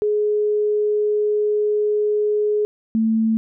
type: tone pair in turn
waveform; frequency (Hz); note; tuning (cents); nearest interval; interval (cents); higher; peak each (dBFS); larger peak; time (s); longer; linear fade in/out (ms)
sine; 420 / 222.5; G#4 / A3; +19 / +20; major seventh; 1099; first; -16 / -15; second; 0.02-2.65 / 2.95-3.37; first; 0
effects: none